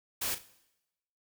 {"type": "noise with echo", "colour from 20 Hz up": "white", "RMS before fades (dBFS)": -33, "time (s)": [0.21, 0.35], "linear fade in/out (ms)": 10, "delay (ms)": 37, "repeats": 3, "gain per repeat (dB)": -12, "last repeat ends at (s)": 0.461, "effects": ["noise-tail reverb RT60 0.9 s tail -18 dB re dry"]}